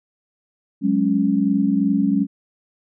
sine chord, F# suspended second, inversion none, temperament equal, 185 / 207.7 / 277.2 Hz, F#3 / G#3 / C#4, 0 / 0 / 0 cents, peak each -22 / -19 / -19 dBFS, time 0.81-2.27 s, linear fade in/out 50 ms, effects none

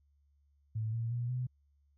sine tone with pitch steps, 110 / 115 / 120.23 / 125.7 Hz, A2 / A#2 / B2 / B2, 0 / -23 / -46 / +31 cents, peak -32 dBFS, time 0.75-1.47 s, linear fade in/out 10 ms, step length 180 ms, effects added 71 Hz sine -67 dBFS peak until 1.97 s

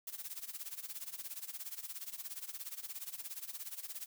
blue noise with tremolo, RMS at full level -42 dBFS, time 0.07-4.06 s, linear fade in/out 2 ms, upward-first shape sine, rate 17 Hz, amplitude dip 85%, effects none

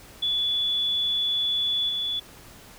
sine tone with level steps, 3435 Hz, A7, 42 cents flat, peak -22 / -25 dBFS, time 0.22-2.2 s, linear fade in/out 10 ms, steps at 1.89 s, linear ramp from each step 2 ms, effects pink hiss -48 dBFS RMS until 2.78 s

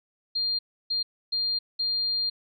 sine tone bursts at uneven times, 4200 Hz, C8, 6 cents sharp, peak -24 dBFS, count 4, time 0.35-0.59 / 0.9-1.03 / 1.32-1.59 / 1.79-2.3 s, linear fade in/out 10 ms, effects none

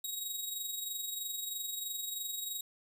10% pulse tone with amplitude modulation, 3800 Hz, A#7, 33 cents sharp, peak -27 dBFS, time 0.04-2.61 s, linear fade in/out 5 ms, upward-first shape sine, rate 23.1 Hz, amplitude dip 50%, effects none

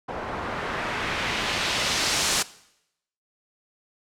white noise with low-pass filter sweep, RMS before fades -27 dBFS, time 0.08-2.43 s, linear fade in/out 10 ms, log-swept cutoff 870 to 7600 Hz, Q 0.94, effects noise-tail reverb RT60 0.8 s tail -19 dB re dry

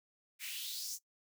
white noise with high-pass filter sweep, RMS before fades -42 dBFS, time 0.39-0.99 s, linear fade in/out 50 ms, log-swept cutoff 2100 to 6500 Hz, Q 3.9, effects noise-tail reverb RT60 0.1 s tail -19 dB re dry

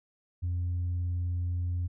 sine tone, 88.1 Hz, F2, 16 cents sharp, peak -26 dBFS, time 0.42-1.88 s, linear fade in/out 20 ms, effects tanh soft clip ceiling -26 dBFS

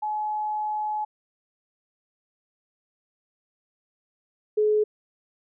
sine tone pair in turn, 850 / 425 Hz, G#5 / G#4, +40 / +40 cents, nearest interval octave, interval 1200 cents, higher first, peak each -25 / -18 dBFS, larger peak second, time 0.02-1.05 / 4.57-4.84 s, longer first, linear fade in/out 10 ms, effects none

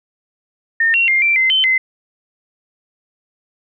sine tone with pitch steps, 1823 / 2740 / 2113 / 2350 / 2066 / 3073 / 2056 Hz, A#6 / F7 / C7 / D7 / C7 / G7 / C7, -39 / -34 / +16 / +1 / -22 / -35 / -31 cents, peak -11 dBFS, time 0.8-1.78 s, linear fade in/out 5 ms, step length 140 ms, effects none

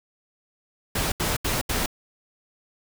pink noise bursts, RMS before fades -25 dBFS, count 4, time 0.95-1.861 s, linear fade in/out 5 ms, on 170 ms, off 77 ms, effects none

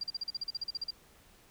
sine tone bursts, 4759 Hz, D8, 22 cents sharp, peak -32 dBFS, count 14, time 0.01-0.907 s, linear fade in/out 5 ms, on 26 ms, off 41 ms, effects pink hiss -61 dBFS RMS until 1.5 s

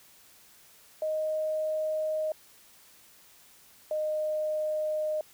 sine tone pair in turn, 622.3 / 615.2 Hz, D#5 / D#5, 0 / -20 cents, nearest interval unison, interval 20 cents, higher first, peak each -27 dBFS, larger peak neither, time 1.02-2.32 / 3.91-5.21 s, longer neither, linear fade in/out 2 ms, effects white hiss -57 dBFS RMS until 5.33 s

